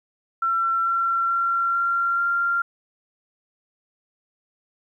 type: tone with pitch steps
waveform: sine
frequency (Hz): 1352 / 1360.6 / 1369.3 / 1378 / 1386.8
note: E6 / F6 / F6 / F6 / F6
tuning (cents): +43 / -46 / -35 / -24 / -13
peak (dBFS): -19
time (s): 0.42-2.62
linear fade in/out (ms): 5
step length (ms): 440
effects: 10-bit